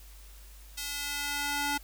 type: tone with high-pass filter sweep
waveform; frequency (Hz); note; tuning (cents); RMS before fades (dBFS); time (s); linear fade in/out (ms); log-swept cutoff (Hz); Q
square; 287.9; D4; -34; -33; 0.77-1.78; 10; 3500 to 700; 0.7
effects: added 50 Hz sine -48 dBFS peak until 1.83 s + white hiss -56 dBFS RMS until 1.83 s